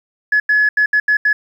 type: tone bursts at uneven times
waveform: sine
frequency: 1700 Hz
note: G#6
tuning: 40 cents sharp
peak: -9 dBFS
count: 6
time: 0.32-0.4 / 0.49-0.69 / 0.77-0.86 / 0.93-1 / 1.08-1.17 / 1.25-1.33 s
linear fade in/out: 5 ms
effects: tanh soft clip ceiling -6 dBFS + 8-bit